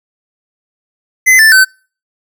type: tone with pitch steps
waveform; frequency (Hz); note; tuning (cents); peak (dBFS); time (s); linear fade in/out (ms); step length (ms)
square; 2039 / 1764.8 / 1527.5; C7 / A6 / G6; -45 / +5 / -45; -4; 1.26-1.65; 20; 130
effects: noise-tail reverb RT60 0.4 s tail -26 dB re dry